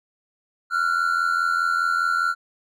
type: tone pair together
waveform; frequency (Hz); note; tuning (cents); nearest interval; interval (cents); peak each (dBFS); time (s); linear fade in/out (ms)
triangle; 1368 / 1452.9; F6 / F#6; -36 / -32; minor second; 104; -19 / -22; 0.7-2.35; 50
effects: none